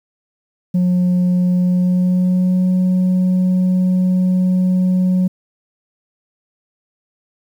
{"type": "tone with pitch glide", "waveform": "sine", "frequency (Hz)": [179.9, 183.68], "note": ["F#3", "F#3"], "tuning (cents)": [-48, -12], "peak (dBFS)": -9, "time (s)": [0.74, 5.28], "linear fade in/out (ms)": 10, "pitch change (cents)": 36, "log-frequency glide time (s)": [1.62, 2.66], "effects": ["tanh soft clip ceiling -11 dBFS", "8-bit"]}